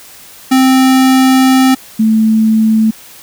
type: tone pair in turn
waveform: square / sine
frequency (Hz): 261.6 / 220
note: C4 / A3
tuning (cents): 0 / 0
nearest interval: minor third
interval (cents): 300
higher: first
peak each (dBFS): -6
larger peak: neither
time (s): 0.51-1.75 / 1.99-2.91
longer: first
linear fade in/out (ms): 10
effects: white hiss -36 dBFS RMS until 3.22 s